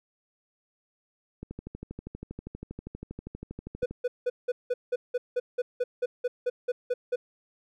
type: click train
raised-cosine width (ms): 3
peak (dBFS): -25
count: 32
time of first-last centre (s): 1.43-3.91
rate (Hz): 12.5
type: tone bursts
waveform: triangle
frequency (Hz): 493.9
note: B4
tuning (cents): 0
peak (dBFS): -22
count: 16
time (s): 3.82-7.16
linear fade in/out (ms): 10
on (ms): 40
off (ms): 180
effects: none